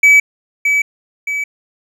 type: tone with echo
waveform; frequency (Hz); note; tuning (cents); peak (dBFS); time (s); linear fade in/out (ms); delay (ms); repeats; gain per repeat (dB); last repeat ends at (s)
triangle; 2289; D7; -45; -3; 0.03-0.2; 5; 620; 2; -6; 1.44
effects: none